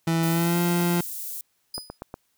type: tone with pitch glide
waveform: 30% pulse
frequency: 164.81 to 173.7 Hz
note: E3 to F3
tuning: 0 to -9 cents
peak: -18 dBFS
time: 0.07-1.01 s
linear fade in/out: 5 ms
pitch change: +91 cents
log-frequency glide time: 0.28-0.59 s
type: high-pass noise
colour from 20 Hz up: white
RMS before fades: -34 dBFS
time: 0.23-1.41 s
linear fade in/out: 2 ms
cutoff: 9000 Hz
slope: 12 dB/octave
type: tone with exponential decay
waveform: sawtooth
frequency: 4978 Hz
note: D#8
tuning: in tune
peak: -25 dBFS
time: 1.74-1.98 s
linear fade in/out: 5 ms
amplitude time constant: 52 ms
type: click train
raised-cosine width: 1 ms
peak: -20 dBFS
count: 4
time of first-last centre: 1.78-2.141 s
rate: 8.31 Hz
effects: white hiss -70 dBFS RMS until 2.37 s